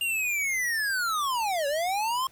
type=linear two-way sweep; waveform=square; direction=down then up; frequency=2820 to 550 to 1076 Hz; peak=-26 dBFS; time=0.01-2.27 s; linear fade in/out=2 ms; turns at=1.67 s; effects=pink hiss -57 dBFS RMS until 2.31 s